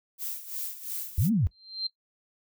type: noise with tremolo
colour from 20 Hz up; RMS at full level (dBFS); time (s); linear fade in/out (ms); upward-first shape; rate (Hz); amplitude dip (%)
violet; -33; 0.18-1.3; 50; sine; 2.9; 75
type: linear two-way sweep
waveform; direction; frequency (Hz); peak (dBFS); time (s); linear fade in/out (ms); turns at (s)
sine; up then down; 69.2 to 240.9 to 69.2; -21; 1.18-1.47; 0; 1.32
type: tone with exponential growth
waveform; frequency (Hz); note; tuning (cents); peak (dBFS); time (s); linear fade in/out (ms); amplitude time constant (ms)
sine; 4150; C8; -15; -24; 1.51-1.87; 5; 78
effects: noise-tail reverb RT60 0.1 s tail -17 dB re dry